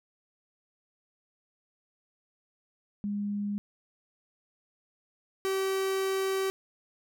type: tone pair in turn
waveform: sine / 45% pulse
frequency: 204.4 / 384.8 Hz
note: G#3 / G4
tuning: -27 / -32 cents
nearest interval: major seventh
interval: 1095 cents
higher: second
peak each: -29 / -27 dBFS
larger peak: second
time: 3.04-3.58 / 5.45-6.5 s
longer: second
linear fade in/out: 0 ms
effects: none